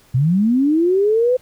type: linear sweep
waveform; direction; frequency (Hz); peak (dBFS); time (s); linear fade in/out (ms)
sine; up; 118.8 to 514; -12; 0.14-1.37; 10
effects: pink hiss -52 dBFS RMS until 1.41 s